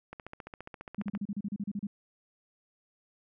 click train, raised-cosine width 0.5 ms, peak -27 dBFS, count 16, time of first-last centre 0.13-1.15 s, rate 14.7 Hz
sine tone bursts, 202.9 Hz, G#3, 40 cents flat, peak -31 dBFS, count 12, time 0.98-1.87 s, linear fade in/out 5 ms, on 43 ms, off 34 ms
effects none

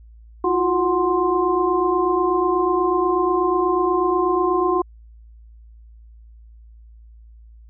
sine tone cluster, 333.9 / 362.1 / 736 / 1048 Hz, E4 / F#4 / F#5 / C6, +22 / -37 / -9 / +2 cents, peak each -24 / -19 / -26 / -21 dBFS, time 0.44-4.82 s, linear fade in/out 5 ms, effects added 56 Hz sine -42 dBFS peak until 7.69 s

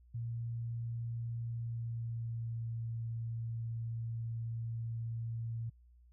sine tone with pitch glide, 116.6 to 114.8 Hz, A#2 to A#2, +1 to -26 cents, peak -36 dBFS, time 0.14-5.7 s, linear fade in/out 10 ms, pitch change -27 cents, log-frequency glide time 1.48-2.7 s, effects added 60 Hz sine -59 dBFS peak until 6.12 s

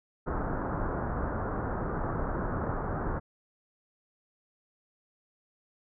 pink low-pass noise, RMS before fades -32 dBFS, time 0.26-3.2 s, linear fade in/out 20 ms, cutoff 1500 Hz, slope 48 dB/octave, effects none

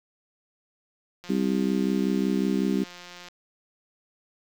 click train, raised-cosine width 0.2 ms, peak -26 dBFS, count 363, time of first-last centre 1.24-3.285 s, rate 177 Hz
harmonic tone, 65.41 Hz, C2, in tune, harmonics 3 / 4 / 5 / 6, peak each -25 / -27 / -29 / -31 dBFS, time 1.29-2.84 s, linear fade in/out 10 ms
effects 8-bit

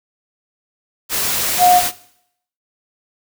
sine tone in noise, 720 Hz, F#5, 47 cents flat, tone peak -8 dBFS, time 1.58-1.82 s, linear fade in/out 50 ms, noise white, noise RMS -19 dBFS, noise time 1.09-1.92 s, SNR +8 dB, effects noise-tail reverb RT60 0.7 s tail -18 dB re dry

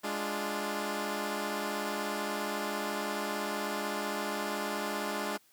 10% pulse chord, D diminished, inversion second, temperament equal, 207.7 / 293.7 / 349.2 Hz, Ab3 / D4 / F4, 0 / 0 / 0 cents, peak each -27 / -29 / -31 dBFS, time 0.03-5.38 s, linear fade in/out 20 ms, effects white hiss -65 dBFS RMS until 5.52 s + high-pass 100 Hz 12 dB/octave

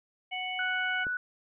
harmonic tone, 740 Hz, F#5, in tune, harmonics 1 / 3 / 4, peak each -37 / -35 / -38 dBFS, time 0.31-1.05 s, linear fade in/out 20 ms
sine tone, 1480 Hz, F#6, in tune, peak -29 dBFS, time 0.59-1.17 s, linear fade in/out 2 ms
click, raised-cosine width 2 ms, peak -29 dBFS, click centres 1.068 s
effects none

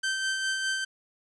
sawtooth tone with tremolo, 1553 Hz, G6, 17 cents flat, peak -22 dBFS, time 0.03-0.85 s, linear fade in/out 10 ms, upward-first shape sine, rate 4.9 Hz, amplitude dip 35%, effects resampled to 22050 Hz + 10-bit

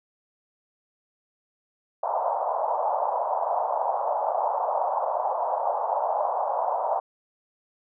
pink band-pass noise, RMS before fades -26 dBFS, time 2.03-7 s, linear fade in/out 5 ms, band 600 to 980 Hz, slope 48 dB/octave, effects none

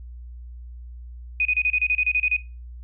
sine tone bursts, 2489 Hz, D#7, in tune, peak -18 dBFS, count 12, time 1.4-2.365 s, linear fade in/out 2 ms, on 52 ms, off 31 ms, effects noise-tail reverb RT60 0.3 s tail -18 dB re dry + added 60 Hz sine -36 dBFS peak until 2.83 s

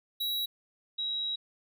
square / sine tone pair in turn, 3879 / 3852 Hz, B7 / B7, -32 / -44 cents, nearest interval unison, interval 12 cents, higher first, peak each -30 / -30 dBFS, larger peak neither, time 0.2-0.46 / 0.98-1.36 s, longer second, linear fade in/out 10 ms, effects none

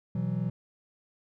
triangle chord, B suspended fourth, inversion none, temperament equal with one note detuned, 123.47 / 164.81 / 186.71 Hz, B2 / E3 / F#3, 0 / 0 / +16 cents, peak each -30 dBFS, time 0.15-0.5 s, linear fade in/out 5 ms, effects none

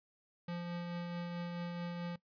square tone with tremolo, 173.5 Hz, F3, 11 cents flat, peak -38 dBFS, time 0.48-2.16 s, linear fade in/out 5 ms, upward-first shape triangle, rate 4.6 Hz, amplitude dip 30%, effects noise-tail reverb RT60 0.1 s tail -19 dB re dry + resampled to 11025 Hz

